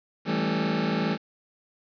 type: chord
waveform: sawtooth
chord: A dominant seventh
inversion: second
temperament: just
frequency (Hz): 165 / 198 / 220 / 275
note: E3 / G3 / A3 / C#4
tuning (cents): +2 / +18 / 0 / -14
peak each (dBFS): -25 / -25 / -24 / -30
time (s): 0.25-1.18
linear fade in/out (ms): 50
effects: resampled to 11025 Hz + 8-bit